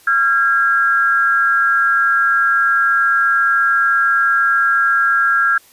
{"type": "tone pair together", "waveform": "sine", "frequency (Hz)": [1373, 1632.8], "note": ["F6", "G#6"], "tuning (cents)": [-30, -30], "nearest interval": "minor third", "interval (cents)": 300, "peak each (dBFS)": -14, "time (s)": [0.07, 5.58], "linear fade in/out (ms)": 5, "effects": ["white hiss -48 dBFS RMS until 5.72 s", "resampled to 32000 Hz"]}